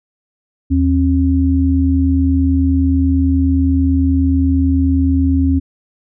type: tone pair together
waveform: sine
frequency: 80 / 269.3 Hz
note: D#2 / C#4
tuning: +49 / -50 cents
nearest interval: octave + major sixth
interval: 2101 cents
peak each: -13 dBFS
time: 0.7-5.6 s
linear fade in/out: 20 ms
effects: none